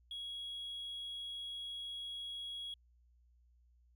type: tone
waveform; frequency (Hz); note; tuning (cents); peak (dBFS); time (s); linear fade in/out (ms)
triangle; 3322; G#7; 0; -39; 0.11-2.74; 2
effects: tanh soft clip ceiling -37 dBFS + added 60 Hz sine -65 dBFS peak until 3.95 s